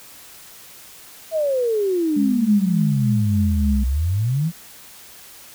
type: exponential two-way sweep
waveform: sine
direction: down then up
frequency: 659.3 to 60.7 to 175.4 Hz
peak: -17 dBFS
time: 1.31-4.52 s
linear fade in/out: 50 ms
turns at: 3.84 s
type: tone with tremolo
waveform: sine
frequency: 207.8 Hz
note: G#3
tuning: 1 cent sharp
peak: -17 dBFS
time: 2.16-3.84 s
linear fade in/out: 10 ms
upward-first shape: triangle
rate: 3.4 Hz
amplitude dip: 50%
effects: white hiss -43 dBFS RMS until 5.54 s